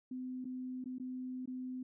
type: tone with dropouts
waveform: sine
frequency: 255 Hz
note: C4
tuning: 44 cents flat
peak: -39 dBFS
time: 0.11-1.83 s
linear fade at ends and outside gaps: 5 ms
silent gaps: 0.445-0.452 / 0.842-0.857 / 0.984-0.998 / 1.458-1.475 s
effects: none